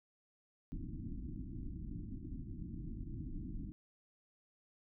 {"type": "low-pass noise", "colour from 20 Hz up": "pink", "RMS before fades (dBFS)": -44, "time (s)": [0.72, 3.72], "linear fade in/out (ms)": 0, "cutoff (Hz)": 330, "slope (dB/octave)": 96, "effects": []}